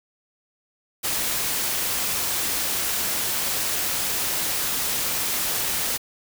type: noise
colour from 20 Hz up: white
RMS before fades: -25 dBFS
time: 1.03-5.98 s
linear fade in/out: 20 ms
effects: none